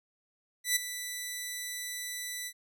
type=tone with ADSR envelope; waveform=10% pulse; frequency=1980 Hz; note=B6; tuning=4 cents sharp; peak=-14 dBFS; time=0.64-2.53 s; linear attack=120 ms; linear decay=12 ms; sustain=-13 dB; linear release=62 ms; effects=none